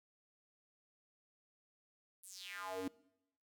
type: tone with high-pass filter sweep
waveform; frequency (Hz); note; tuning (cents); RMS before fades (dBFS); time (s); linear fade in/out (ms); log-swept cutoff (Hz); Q
square; 94.2; F#2; +32; -45; 2.23-2.88; 5; 11000 to 270; 4.4
effects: noise-tail reverb RT60 0.8 s tail -22 dB re dry